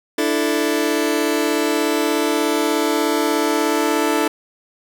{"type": "chord", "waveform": "sawtooth", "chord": "D suspended second", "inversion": "none", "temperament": "just", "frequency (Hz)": [293.7, 330.4, 440.5], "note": ["D4", "E4", "A4"], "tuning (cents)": [0, 4, 2], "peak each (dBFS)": -17, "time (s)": [0.18, 4.28], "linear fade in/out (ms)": 5, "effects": []}